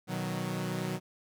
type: chord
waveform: sawtooth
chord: B major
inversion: none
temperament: equal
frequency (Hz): 123.47 / 155.56 / 185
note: B2 / D#3 / F#3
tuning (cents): 0 / 0 / 0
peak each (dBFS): -34 / -33 / -31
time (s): 0.07-1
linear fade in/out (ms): 50
effects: none